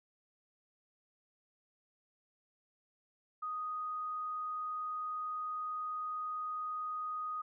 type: tone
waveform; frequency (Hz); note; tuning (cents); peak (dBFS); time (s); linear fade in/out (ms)
sine; 1244.5; D#6; 0; -36; 3.42-7.42; 10
effects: none